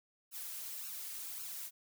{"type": "noise with flanger", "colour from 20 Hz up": "blue", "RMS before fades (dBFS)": -44, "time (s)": [0.31, 1.71], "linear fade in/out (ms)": 50, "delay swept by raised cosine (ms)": [0.73, 3.33], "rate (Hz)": 1.8, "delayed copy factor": 0.8, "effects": []}